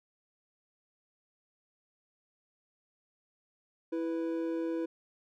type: tone pair together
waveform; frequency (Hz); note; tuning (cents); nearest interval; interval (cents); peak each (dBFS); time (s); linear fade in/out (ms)
triangle; 329.6 / 493.9; E4 / B4; 0 / 0; perfect fifth; 700; -30 / -35; 3.92-4.86; 10
effects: none